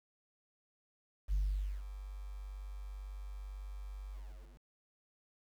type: tone with ADSR envelope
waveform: sine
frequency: 49 Hz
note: G1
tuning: in tune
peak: -27 dBFS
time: 1.28-4.64 s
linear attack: 47 ms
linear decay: 490 ms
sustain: -15 dB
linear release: 510 ms
effects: tanh soft clip ceiling -27 dBFS + 10-bit